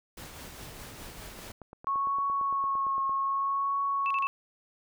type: noise with tremolo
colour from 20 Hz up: pink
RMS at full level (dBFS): -43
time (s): 0.17-1.52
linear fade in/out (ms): 5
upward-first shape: triangle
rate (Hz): 4.9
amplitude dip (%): 35
type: click train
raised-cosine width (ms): 1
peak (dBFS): -31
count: 16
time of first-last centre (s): 1.39-3.095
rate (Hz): 8.8
type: tone with vibrato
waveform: sine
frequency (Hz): 1100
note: C#6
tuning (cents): -14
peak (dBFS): -26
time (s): 1.87-4.27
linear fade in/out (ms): 0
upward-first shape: triangle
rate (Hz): 0.64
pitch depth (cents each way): 23
type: tone bursts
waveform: sine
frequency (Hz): 2637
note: E7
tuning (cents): 0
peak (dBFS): -31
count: 3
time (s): 4.06-4.269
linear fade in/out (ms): 0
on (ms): 45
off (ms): 37
effects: none